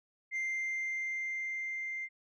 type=tone with level ramp; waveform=sine; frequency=2093 Hz; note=C7; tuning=in tune; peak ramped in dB=-29 to -35 dBFS; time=0.31-2.09 s; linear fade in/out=50 ms; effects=tanh soft clip ceiling -31 dBFS